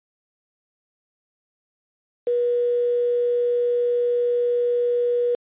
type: tone with quantisation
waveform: sine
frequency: 483.4 Hz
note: B4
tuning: 37 cents flat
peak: -18 dBFS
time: 2.27-5.35 s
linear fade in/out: 2 ms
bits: 6
effects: resampled to 8000 Hz